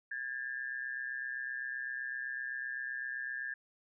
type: tone pair together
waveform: sine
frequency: 1634 / 1761.8 Hz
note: G#6 / A6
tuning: -29 / +2 cents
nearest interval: minor second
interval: 131 cents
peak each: -39 / -40 dBFS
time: 0.11-3.54 s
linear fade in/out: 5 ms
effects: none